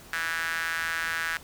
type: tone with high-pass filter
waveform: sawtooth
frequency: 164.4 Hz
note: E3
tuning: 4 cents flat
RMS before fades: -30 dBFS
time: 0.13-1.37 s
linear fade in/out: 2 ms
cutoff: 1600 Hz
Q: 4.9
effects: pink hiss -49 dBFS RMS until 1.43 s